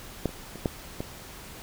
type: clicks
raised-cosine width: 2 ms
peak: -11 / -29 / -27 / -11 / -18 dBFS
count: 5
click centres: 0.257 / 0.292 / 0.557 / 0.658 / 1.005 s
effects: pink hiss -44 dBFS RMS until 1.62 s